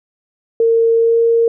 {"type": "tone with pitch glide", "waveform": "sine", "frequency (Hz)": [457.6, 461.8], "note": ["A#4", "A#4"], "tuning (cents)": [-32, -16], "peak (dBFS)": -9, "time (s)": [0.6, 1.48], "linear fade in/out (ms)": 2, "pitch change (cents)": 16, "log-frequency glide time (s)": [0.97, 1.19], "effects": []}